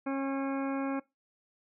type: harmonic tone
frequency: 272.4 Hz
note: C#4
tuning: 30 cents flat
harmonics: 1 / 2 / 3 / 4 / 5 / 6 / 8 / 9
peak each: -31 / -37 / -41 / -43 / -45 / -47 / -49 / -50 dBFS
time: 0.06-1 s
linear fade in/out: 10 ms
effects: noise-tail reverb RT60 0.2 s tail -21 dB re dry